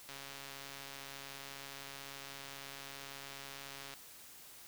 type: click train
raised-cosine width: 0.2 ms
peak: -30 dBFS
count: 532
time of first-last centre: 0.09-3.938 s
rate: 138 Hz
effects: white hiss -55 dBFS RMS until 4.67 s